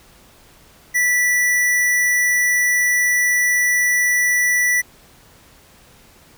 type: tone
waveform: square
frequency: 1964 Hz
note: B6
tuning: 10 cents flat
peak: -15 dBFS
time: 0.94-4.82 s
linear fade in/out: 20 ms
effects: pink hiss -49 dBFS RMS until 6.37 s